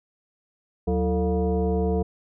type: tone with frequency modulation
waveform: sine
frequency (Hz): 185.1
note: F#3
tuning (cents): +1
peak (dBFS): -20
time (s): 0.87-2.03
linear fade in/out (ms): 10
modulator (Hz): 260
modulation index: 1.5
effects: none